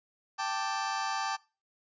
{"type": "chord", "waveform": "sawtooth", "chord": "G suspended second", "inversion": "none", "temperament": "just", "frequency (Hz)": [784, 882, 1176], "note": ["G5", "A5", "D6"], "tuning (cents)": [0, 4, 2], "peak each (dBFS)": -31, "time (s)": [0.38, 1.37], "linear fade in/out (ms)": 20, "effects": ["noise-tail reverb RT60 0.3 s tail -21 dB re dry", "resampled to 16000 Hz"]}